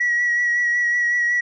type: tone with vibrato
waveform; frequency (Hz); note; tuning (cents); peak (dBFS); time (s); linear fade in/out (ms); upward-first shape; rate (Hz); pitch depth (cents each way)
sine; 1924; B6; -46; -15; 0-1.41; 10; sine; 5.4; 21
effects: tanh soft clip ceiling -14 dBFS